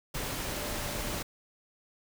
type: tone in noise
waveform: sine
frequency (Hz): 590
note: D5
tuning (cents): +8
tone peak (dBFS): -44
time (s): 0.51-1.21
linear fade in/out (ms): 10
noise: pink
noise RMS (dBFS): -35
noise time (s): 0.14-1.23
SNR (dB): -12
effects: none